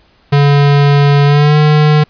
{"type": "tone with pitch glide", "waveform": "square", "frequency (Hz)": [142.9, 151.05], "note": ["D3", "D3"], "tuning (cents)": [-47, 49], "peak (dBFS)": -6, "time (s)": [0.32, 2.04], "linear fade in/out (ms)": 10, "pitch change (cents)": 96, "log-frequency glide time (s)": [1.25, 1.58], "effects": ["pink hiss -50 dBFS RMS until 2.09 s", "resampled to 11025 Hz"]}